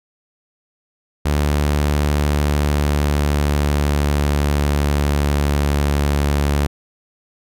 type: tone with pitch glide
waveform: sawtooth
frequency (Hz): 73.42 to 71.99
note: D2 to D2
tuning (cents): 0 to -34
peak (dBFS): -11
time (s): 1.25-6.67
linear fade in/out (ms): 10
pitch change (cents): -34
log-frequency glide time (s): 2.11-5.9
effects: none